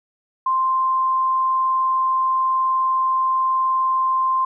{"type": "tone", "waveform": "sine", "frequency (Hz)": 1046.5, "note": "C6", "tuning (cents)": 0, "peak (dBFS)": -16, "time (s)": [0.46, 4.45], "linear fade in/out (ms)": 5, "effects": []}